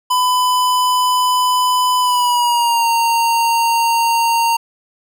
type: tone with pitch glide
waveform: square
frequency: 1002 to 924.2 Hz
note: B5 to A#5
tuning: +25 to -15 cents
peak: -13 dBFS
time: 0.1-4.57 s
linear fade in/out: 10 ms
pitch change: -140 cents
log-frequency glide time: 2-2.87 s
effects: none